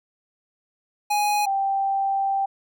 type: tone pair in turn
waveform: square / sine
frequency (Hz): 830.6 / 784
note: G#5 / G5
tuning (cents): 0 / 0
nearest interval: minor second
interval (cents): 100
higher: first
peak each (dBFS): -20 / -20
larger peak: neither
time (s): 1.1-1.46 / 1.46-2.46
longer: second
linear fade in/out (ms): 10
effects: none